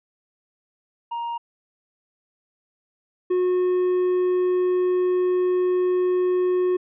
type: tone pair in turn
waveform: triangle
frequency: 938 / 363.5 Hz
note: A#5 / F#4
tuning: +11 / -31 cents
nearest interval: octave + major third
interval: 1642 cents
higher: first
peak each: -24 / -16 dBFS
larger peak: second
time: 1.11-1.38 / 3.3-6.77 s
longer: second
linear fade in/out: 10 ms
effects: resampled to 8000 Hz